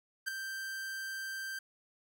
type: tone with ADSR envelope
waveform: 45% pulse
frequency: 1568 Hz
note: G6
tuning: in tune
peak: -30 dBFS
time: 0.26-1.59 s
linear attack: 23 ms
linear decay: 4 ms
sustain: -8 dB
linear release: 5 ms
effects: 11-bit